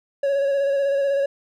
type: tone with vibrato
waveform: triangle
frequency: 556 Hz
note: C#5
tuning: 5 cents sharp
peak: -16 dBFS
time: 0.23-1.26 s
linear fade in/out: 5 ms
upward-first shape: square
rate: 16 Hz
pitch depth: 22 cents each way
effects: none